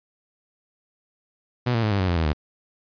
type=tone with pitch steps; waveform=sawtooth; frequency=123 / 114.76 / 107.08 / 99.91 / 93.22 / 86.97 / 81.15 / 75.72 Hz; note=B2 / A#2 / A2 / G2 / F#2 / F2 / E2 / D#2; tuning=-7 / -27 / -47 / +33 / +13 / -7 / -27 / -47 cents; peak=-16 dBFS; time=1.66-2.332 s; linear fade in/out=10 ms; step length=84 ms; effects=resampled to 11025 Hz